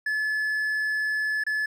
triangle tone with dropouts, 1722 Hz, A6, 38 cents flat, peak -22 dBFS, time 0.06-1.66 s, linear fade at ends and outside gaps 5 ms, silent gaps 1.438-1.465 s, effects none

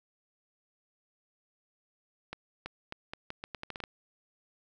accelerating click train, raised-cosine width 0.3 ms, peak -22 dBFS, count 12, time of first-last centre 2.33-3.838 s, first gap 330 ms, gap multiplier 0.8, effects none

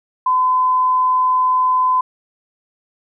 sine tone, 1017 Hz, C6, 50 cents flat, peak -12 dBFS, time 0.26-2.01 s, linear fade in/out 5 ms, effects none

